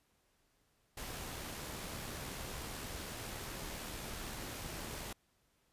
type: noise with amplitude modulation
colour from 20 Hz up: pink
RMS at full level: -43 dBFS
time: 0.97-5.13 s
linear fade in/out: 5 ms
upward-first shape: sine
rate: 75.9 Hz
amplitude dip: 25%
effects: pink hiss -75 dBFS RMS until 5.72 s + resampled to 32000 Hz